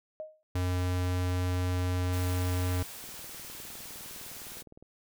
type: tone with exponential decay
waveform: sine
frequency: 622.3 Hz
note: D#5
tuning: in tune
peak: -33 dBFS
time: 0.2-0.43 s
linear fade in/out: 0 ms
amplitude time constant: 48 ms
type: tone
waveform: square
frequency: 90.4 Hz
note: F#2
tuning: 40 cents flat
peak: -28 dBFS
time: 0.55-2.83 s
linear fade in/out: 5 ms
type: noise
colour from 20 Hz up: white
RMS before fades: -44 dBFS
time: 2.12-4.63 s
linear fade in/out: 20 ms
type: click train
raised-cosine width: 2 ms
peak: -38 dBFS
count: 36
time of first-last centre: 3.04-4.826 s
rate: 19.6 Hz
effects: none